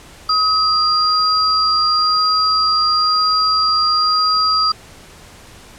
sine tone pair together, 1263 / 4768 Hz, D#6 / D8, +26 / +25 cents, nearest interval octave + major seventh, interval 2299 cents, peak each -15 dBFS, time 0.29-4.72 s, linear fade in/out 5 ms, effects pink hiss -41 dBFS RMS until 5.78 s + low-pass 10000 Hz 12 dB/octave

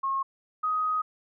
sine tone pair in turn, 1082 / 1254.3 Hz, C#6 / D#6, -42 / +14 cents, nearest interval minor third, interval 256 cents, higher second, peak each -25 / -24 dBFS, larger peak second, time 0.03-0.23 / 0.63-1.02 s, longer second, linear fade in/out 10 ms, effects none

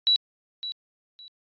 sine tone with echo, 3925 Hz, B7, 11 cents flat, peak -17 dBFS, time 0.07-0.16 s, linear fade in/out 0 ms, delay 560 ms, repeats 2, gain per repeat -13 dB, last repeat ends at 1.28 s, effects resampled to 11025 Hz

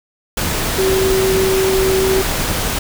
sine tone in noise, 381.2 Hz, G4, 48 cents flat, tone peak -13 dBFS, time 0.78-2.22 s, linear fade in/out 5 ms, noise pink, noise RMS -19 dBFS, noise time 0.37-2.79 s, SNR +3 dB, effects none

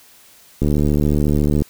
click train, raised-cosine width 3 ms, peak -5 dBFS, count 75, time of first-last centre 0.62-1.62 s, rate 74 Hz, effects white hiss -48 dBFS RMS until 1.69 s

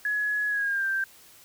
sine tone with pitch glide, 1687 to 1574 Hz, G#6 to G6, +27 to +7 cents, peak -24 dBFS, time 0.05-1.04 s, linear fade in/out 2 ms, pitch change -120 cents, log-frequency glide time 0.48-0.86 s, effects white hiss -53 dBFS RMS until 1.44 s

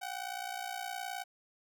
sawtooth ring-modulated tone, 754 Hz, F#5, 32 cents sharp, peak -31 dBFS, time 0.01-1.24 s, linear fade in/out 20 ms, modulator 29.6 Hz, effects none

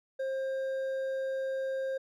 triangle tone with hard clipping, 532 Hz, C5, 29 cents sharp, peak -32 dBFS, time 0.19-1.98 s, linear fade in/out 10 ms, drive 8 dB, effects none

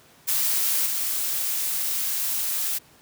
blue noise with level steps, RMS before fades -23 / -26 dBFS, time 0.27-2.79 s, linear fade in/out 20 ms, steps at 0.86 s, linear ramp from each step 2 ms, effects pink hiss -54 dBFS RMS until 3.01 s + high-pass 100 Hz 12 dB/octave

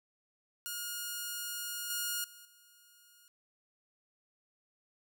5% pulse tone with level steps, 1430 Hz, F6, 41 cents sharp, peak -26 / -22 / -41 / -49 dBFS, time 0.66-3.28 s, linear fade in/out 0 ms, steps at 1.9 / 2.24 / 2.45 s, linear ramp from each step 2 ms, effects none

